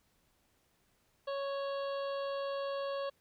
harmonic tone, 554.4 Hz, C#5, in tune, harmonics 1 / 2 / 3 / 5 / 6 / 7 / 8, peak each -35 / -42 / -50 / -53 / -52 / -58 / -54 dBFS, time 1.27-3.1 s, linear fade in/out 10 ms, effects pink hiss -73 dBFS RMS until 3.2 s

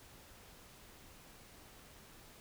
silence, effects pink hiss -58 dBFS RMS until 2.4 s

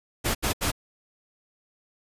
pink noise bursts, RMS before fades -25 dBFS, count 3, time 0.24-0.718 s, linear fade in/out 20 ms, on 110 ms, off 74 ms, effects resampled to 32000 Hz

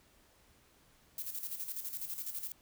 violet noise with tremolo, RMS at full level -39 dBFS, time 1.18-2.52 s, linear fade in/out 2 ms, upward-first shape square, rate 12 Hz, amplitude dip 60%, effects pink hiss -66 dBFS RMS until 2.61 s

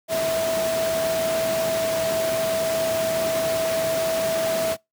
sine tone in noise, 652 Hz, E5, 19 cents flat, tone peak -21 dBFS, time 0.08-4.77 s, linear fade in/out 50 ms, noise pink, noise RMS -28 dBFS, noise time 0.08-4.77 s, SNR +4 dB, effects noise-tail reverb RT60 0.2 s tail -26 dB re dry + high-pass 150 Hz 12 dB/octave

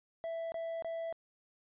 triangle tone bursts, 661 Hz, E5, 5 cents sharp, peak -34 dBFS, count 3, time 0.24-1.126 s, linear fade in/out 0 ms, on 280 ms, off 23 ms, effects resampled to 8000 Hz

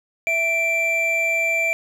triangle tone pair together, 659.8 / 2349 Hz, E5 / D7, +1 / 0 cents, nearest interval octave + minor seventh, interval 2199 cents, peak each -24 / -17 dBFS, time 0.27-1.73 s, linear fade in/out 0 ms, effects none

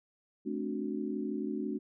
sine chord, D dominant seventh, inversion second, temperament equal with one note detuned, 215.5 / 261.6 / 293.7 / 370 Hz, A3 / C4 / D4 / F#4, -36 / 0 / 0 / 0 cents, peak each -37 / -39 / -37 / -39 dBFS, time 0.45-1.79 s, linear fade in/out 20 ms, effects none

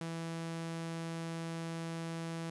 sawtooth tone, 165.2 Hz, E3, 4 cents sharp, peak -34 dBFS, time 0.01-2.5 s, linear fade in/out 2 ms, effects resampled to 24000 Hz + 11-bit

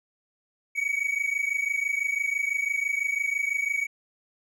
triangle tone pair together, 2242 / 2268 Hz, C#7 / C#7, +19 / +39 cents, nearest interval unison, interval 20 cents, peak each -26 dBFS, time 0.75-3.87 s, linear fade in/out 20 ms, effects none

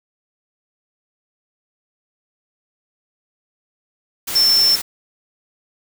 sine tone in noise, 5370 Hz, E8, 31 cents sharp, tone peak -11 dBFS, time 4.35-4.76 s, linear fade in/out 10 ms, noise white, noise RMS -25 dBFS, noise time 4.27-4.82 s, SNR +11 dB, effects none

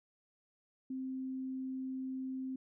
sine tone, 261.6 Hz, C4, in tune, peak -37 dBFS, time 0.9-2.56 s, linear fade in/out 5 ms, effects none

